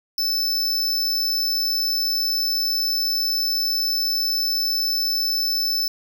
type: tone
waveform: square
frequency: 5274 Hz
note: E8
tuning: in tune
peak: -20 dBFS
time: 0.18-5.88 s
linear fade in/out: 2 ms
effects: none